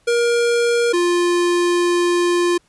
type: tone pair in turn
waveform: square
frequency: 473 / 349.9 Hz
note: A#4 / F4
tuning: +25 / +3 cents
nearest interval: perfect fourth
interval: 522 cents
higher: first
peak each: -15 dBFS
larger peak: neither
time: 0.07-0.93 / 0.93-2.58 s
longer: second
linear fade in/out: 10 ms
effects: pink hiss -59 dBFS RMS until 2.68 s + resampled to 24000 Hz